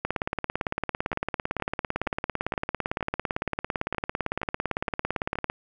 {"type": "two click trains", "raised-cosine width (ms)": 0.5, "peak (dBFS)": [-18, -11], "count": [10, 98], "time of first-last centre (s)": [[1.13, 5.355], [0.05, 5.499]], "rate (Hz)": [2.13, 17.8], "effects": []}